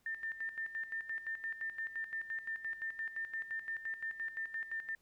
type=tone with tremolo; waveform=sine; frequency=1798 Hz; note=A6; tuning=37 cents sharp; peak=-36 dBFS; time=0.06-4.95 s; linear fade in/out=2 ms; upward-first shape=square; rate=5.8 Hz; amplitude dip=70%; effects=pink hiss -74 dBFS RMS until 5.01 s